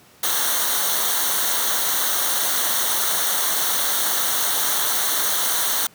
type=noise with comb filter; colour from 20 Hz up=white; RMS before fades=-21 dBFS; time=0.23-5.87 s; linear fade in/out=5 ms; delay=0.4 ms; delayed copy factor=-0.75; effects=pink hiss -51 dBFS RMS until 5.94 s + high-pass 100 Hz 12 dB/octave